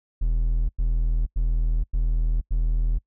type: tone bursts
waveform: triangle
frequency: 40.28 Hz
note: E1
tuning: 39 cents flat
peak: -17 dBFS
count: 5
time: 0.21-2.986 s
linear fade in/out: 10 ms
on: 480 ms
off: 94 ms
effects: noise-tail reverb RT60 0.1 s tail -25 dB re dry

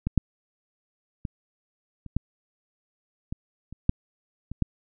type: clicks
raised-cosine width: 5 ms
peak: -13 / -6 / -18 / -27 / -11 / -19 / -27 / -6 / -22 / -10 dBFS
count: 10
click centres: 0.07 / 0.177 / 1.252 / 2.063 / 2.166 / 3.325 / 3.726 / 3.894 / 4.516 / 4.623 s
effects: none

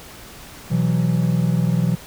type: chord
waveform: triangle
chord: B suspended fourth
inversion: none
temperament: equal with one note detuned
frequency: 124.69 / 164.81 / 185 Hz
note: B2 / E3 / F#3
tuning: +17 / 0 / 0 cents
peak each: -19 / -17 / -20 dBFS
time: 0.7-1.96 s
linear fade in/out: 20 ms
effects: pink hiss -40 dBFS RMS until 2.06 s

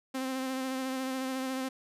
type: tone with vibrato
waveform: sawtooth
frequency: 261.8 Hz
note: C4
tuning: 1 cent sharp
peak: -28 dBFS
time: 0.14-1.69 s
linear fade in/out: 10 ms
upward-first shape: sine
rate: 14 Hz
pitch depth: 23 cents each way
effects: resampled to 32000 Hz

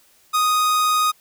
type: tone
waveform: 45% pulse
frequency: 1244.5 Hz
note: D#6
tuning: in tune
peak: -16 dBFS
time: 0.33-1.12 s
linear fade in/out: 20 ms
effects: white hiss -56 dBFS RMS until 1.2 s

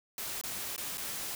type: noise with dropouts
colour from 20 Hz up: white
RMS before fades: -38 dBFS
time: 0.18-1.35 s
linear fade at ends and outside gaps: 1 ms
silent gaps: 0.413-0.437 / 0.763-0.779 / 0.973-0.98 s
effects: none

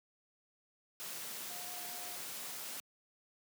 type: tone in noise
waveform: sine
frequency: 714 Hz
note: F5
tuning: 38 cents sharp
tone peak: -52 dBFS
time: 1.5-2.16 s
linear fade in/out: 0 ms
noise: white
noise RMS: -44 dBFS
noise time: 1-2.8 s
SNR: -11 dB
effects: high-pass 150 Hz 12 dB/octave

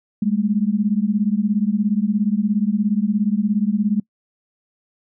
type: beating tone pair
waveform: sine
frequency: 200.2 / 217.2 Hz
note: G3 / A3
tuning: +37 / -22 cents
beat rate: 17 Hz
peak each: -19 / -19 dBFS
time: 0.22-4 s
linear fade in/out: 5 ms
effects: noise-tail reverb RT60 0.1 s tail -25 dB re dry

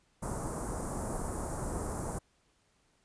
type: band-stop noise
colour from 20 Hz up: pink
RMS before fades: -36 dBFS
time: 0.22-2.19 s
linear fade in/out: 10 ms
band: 1200 to 8400 Hz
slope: 24 dB/octave
effects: pink hiss -71 dBFS RMS until 3.04 s + resampled to 22050 Hz

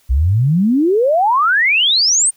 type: exponential sweep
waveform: sine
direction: up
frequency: 59.2 to 9020 Hz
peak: -10 dBFS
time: 0.09-2.31 s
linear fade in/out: 20 ms
effects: white hiss -55 dBFS RMS until 2.36 s

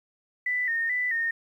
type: tone with vibrato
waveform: sine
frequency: 1911 Hz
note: A#6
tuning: 43 cents sharp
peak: -24 dBFS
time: 0.46-1.31 s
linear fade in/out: 5 ms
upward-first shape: square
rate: 2.3 Hz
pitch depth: 68 cents each way
effects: 10-bit

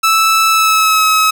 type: tone with pitch glide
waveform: sawtooth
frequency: 1314 to 1282.5 Hz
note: E6 to E6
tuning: -6 to -48 cents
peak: -5 dBFS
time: 0.03-1.31 s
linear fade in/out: 10 ms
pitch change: -42 cents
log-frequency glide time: 0.5-1.05 s
effects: none

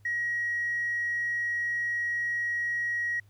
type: tone with tanh clipping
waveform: triangle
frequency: 1900 Hz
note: A#6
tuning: 33 cents sharp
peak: -27 dBFS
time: 0.05-3.2 s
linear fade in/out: 5 ms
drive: 4 dB
effects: added 102 Hz sine -55 dBFS peak until 3.29 s + pink hiss -69 dBFS RMS until 3.29 s

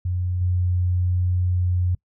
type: tone with level steps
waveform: sine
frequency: 89.9 Hz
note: F#2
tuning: 49 cents flat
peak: -21 / -18 dBFS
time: 0.05-1.95 s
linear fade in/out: 5 ms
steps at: 0.41 s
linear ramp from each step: 5 ms
effects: noise-tail reverb RT60 0.1 s tail -24 dB re dry

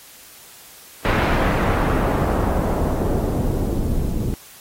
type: noise with low-pass filter sweep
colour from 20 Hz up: pink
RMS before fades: -20 dBFS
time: 1.05-4.34 s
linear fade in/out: 0 ms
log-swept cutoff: 2200 to 250 Hz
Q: 0.82
effects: white hiss -44 dBFS RMS until 4.6 s + AAC 48 kbps

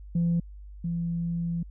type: tone pair in turn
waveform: sine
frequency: 170.1 / 169.51 Hz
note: F3 / E3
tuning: -45 / +49 cents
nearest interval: unison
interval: 6 cents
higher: first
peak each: -20 / -26 dBFS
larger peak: first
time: 0.15-0.4 / 0.84-1.63 s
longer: second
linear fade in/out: 5 ms
effects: tanh soft clip ceiling -19 dBFS + added 50 Hz sine -41 dBFS peak until 1.7 s

